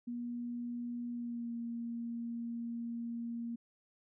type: tone with pitch glide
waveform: sine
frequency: 240 to 234 Hz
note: B3 to A#3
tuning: -49 to +7 cents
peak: -37 dBFS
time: 0.07-3.56 s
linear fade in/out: 10 ms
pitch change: -44 cents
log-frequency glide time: 1.11-1.53 s
effects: none